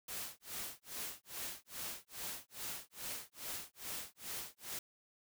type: noise with tremolo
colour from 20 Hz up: white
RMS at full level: -42 dBFS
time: 0.08-4.79 s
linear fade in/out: 5 ms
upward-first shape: sine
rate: 2.4 Hz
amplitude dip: 100%
effects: none